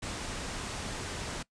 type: low-pass noise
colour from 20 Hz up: pink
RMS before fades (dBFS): -38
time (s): 0.02-1.43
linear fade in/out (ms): 10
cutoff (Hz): 9300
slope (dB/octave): 48
effects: noise-tail reverb RT60 0.1 s tail -21 dB re dry